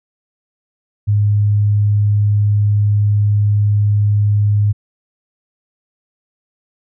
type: tone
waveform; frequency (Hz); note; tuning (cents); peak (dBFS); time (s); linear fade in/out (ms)
sine; 103.6; G#2; -4; -10; 1.07-4.73; 20
effects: none